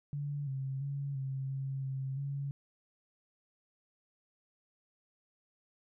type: tone with pitch steps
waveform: sine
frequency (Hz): 144 / 134.3 / 140.3 / 134.2 / 135.3 / 133.8 / 139.9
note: D3 / C3 / C#3 / C3 / C#3 / C3 / C#3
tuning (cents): -34 / +46 / +21 / +44 / -42 / +39 / +16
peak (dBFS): -34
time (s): 0.13-2.51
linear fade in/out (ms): 0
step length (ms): 340
effects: none